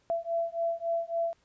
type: beating tone pair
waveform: sine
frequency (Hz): 670 / 673.6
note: E5 / E5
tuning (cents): +28 / +37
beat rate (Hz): 3.6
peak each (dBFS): -31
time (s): 0.1-1.33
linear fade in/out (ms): 0
effects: pink hiss -69 dBFS RMS until 1.44 s + resampled to 16000 Hz